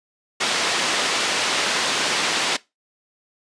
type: band-pass noise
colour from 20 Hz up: white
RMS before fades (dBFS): -22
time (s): 0.4-2.57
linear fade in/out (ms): 10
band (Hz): 240 to 4400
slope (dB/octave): 12
effects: noise-tail reverb RT60 0.2 s tail -19 dB re dry + resampled to 22050 Hz